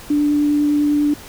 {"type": "tone with vibrato", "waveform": "sine", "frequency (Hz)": 293.7, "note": "D4", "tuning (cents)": 0, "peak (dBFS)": -13, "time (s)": [0.1, 1.14], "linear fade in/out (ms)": 5, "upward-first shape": "triangle", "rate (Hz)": 10, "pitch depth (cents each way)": 9, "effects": ["pink hiss -38 dBFS RMS until 1.28 s"]}